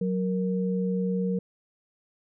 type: tone pair together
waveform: sine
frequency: 185.01 / 466.2 Hz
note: F#3 / A#4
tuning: 0 / 0 cents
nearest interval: octave + major third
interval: 1600 cents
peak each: -25 / -30 dBFS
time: 0.01-1.39 s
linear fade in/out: 5 ms
effects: none